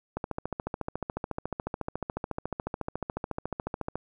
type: click train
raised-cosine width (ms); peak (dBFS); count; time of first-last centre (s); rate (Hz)
1; -17; 54; 0.17-3.956; 14
effects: none